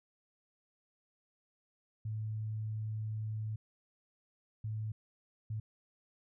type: tone bursts at uneven times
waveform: sine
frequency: 108.6 Hz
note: A2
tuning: 22 cents flat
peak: -35 dBFS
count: 3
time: 2.05-3.56 / 4.64-4.92 / 5.5-5.6 s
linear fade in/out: 5 ms
effects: none